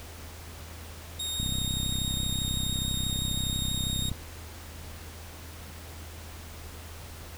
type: tone with vibrato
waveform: sawtooth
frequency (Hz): 3720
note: A#7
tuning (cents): -4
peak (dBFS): -28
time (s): 1.19-4.1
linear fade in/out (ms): 10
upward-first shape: sine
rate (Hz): 6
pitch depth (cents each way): 9
type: click train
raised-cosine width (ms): 5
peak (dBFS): -20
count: 89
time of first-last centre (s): 1.4-4.116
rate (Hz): 32.4
effects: added 81 Hz sine -43 dBFS peak until 7.37 s + pink hiss -46 dBFS RMS until 7.37 s